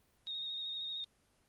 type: tone with vibrato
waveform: sine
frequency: 3721 Hz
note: A#7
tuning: 4 cents flat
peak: -38 dBFS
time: 0.27-1.04 s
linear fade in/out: 0 ms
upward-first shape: square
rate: 13 Hz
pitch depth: 20 cents each way
effects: pink hiss -72 dBFS RMS until 1.48 s + Opus 24 kbps